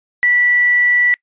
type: tone with quantisation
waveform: sine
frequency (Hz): 1958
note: B6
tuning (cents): -15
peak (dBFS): -10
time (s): 0.23-1.14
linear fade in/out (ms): 0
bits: 5
effects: noise-tail reverb RT60 0.1 s tail -25 dB re dry + resampled to 8000 Hz